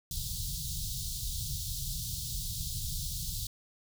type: band-stop noise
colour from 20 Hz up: pink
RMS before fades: -36 dBFS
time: 0.11-3.47 s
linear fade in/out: 2 ms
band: 160 to 3600 Hz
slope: 48 dB/octave
effects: none